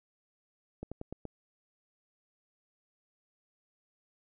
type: slowing click train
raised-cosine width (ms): 2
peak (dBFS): -26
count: 5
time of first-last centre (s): 0.83-1.253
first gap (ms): 86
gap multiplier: 1.14
effects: none